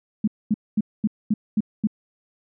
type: tone bursts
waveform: sine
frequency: 213 Hz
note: G#3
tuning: 44 cents sharp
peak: -16 dBFS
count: 7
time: 0.24-1.872 s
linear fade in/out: 5 ms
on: 36 ms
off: 230 ms
effects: none